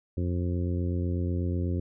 harmonic tone, 88.1 Hz, F2, 16 cents sharp, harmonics 1 / 2 / 3 / 4 / 5 / 6, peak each -27 / -34 / -35 / -37 / -43 / -44 dBFS, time 0.17-1.8 s, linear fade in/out 5 ms, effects none

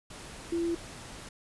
sine tone in noise, 338.3 Hz, E4, 45 cents sharp, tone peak -27 dBFS, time 0.52-0.75 s, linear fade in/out 5 ms, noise pink, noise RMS -45 dBFS, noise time 0.1-1.29 s, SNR +15 dB, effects resampled to 24000 Hz

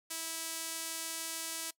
sawtooth tone with band-pass filter, 326.4 Hz, E4, 17 cents flat, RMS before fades -40 dBFS, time 0.1-1.71 s, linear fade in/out 10 ms, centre 9700 Hz, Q 0.91, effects noise-tail reverb RT60 0.1 s tail -21 dB re dry

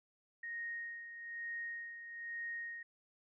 sine tone with tremolo, 1864.7 Hz, A#6, in tune, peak -39 dBFS, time 0.43-2.83 s, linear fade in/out 5 ms, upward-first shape sine, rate 1.1 Hz, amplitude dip 60%, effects none

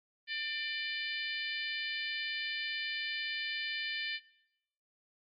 harmonic tone with a mistuned harmonic, 597 Hz, D5, 28 cents sharp, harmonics 3 / 4 / 5 / 6 / 7 / 8, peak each -38 / -40 / -42 / -44 / -45 / -46 dBFS, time 0.27-4.2 s, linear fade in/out 50 ms, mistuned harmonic 4, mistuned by -23 cents, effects noise-tail reverb RT60 0.8 s tail -19 dB re dry + MP3 32 kbps

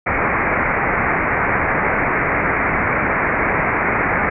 white low-pass noise, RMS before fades -18 dBFS, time 0.06-4.3 s, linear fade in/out 10 ms, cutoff 2300 Hz, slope 96 dB/octave, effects none

